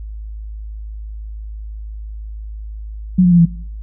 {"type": "tone with pitch steps", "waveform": "sine", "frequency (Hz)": [182.7, 177.91, 173.24, 168.7], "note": ["F#3", "F3", "F3", "E3"], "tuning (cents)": [-22, 32, -14, 40], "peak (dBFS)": -6, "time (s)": [3.18, 3.456], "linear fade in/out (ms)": 10, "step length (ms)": 69, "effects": ["noise-tail reverb RT60 0.6 s tail -20 dB re dry", "added 53 Hz sine -26 dBFS peak until 3.82 s"]}